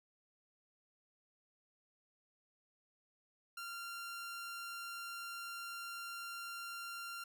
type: tone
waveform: sawtooth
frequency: 1384 Hz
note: F6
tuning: 16 cents flat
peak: -40 dBFS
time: 3.57-7.24 s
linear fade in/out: 5 ms
effects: none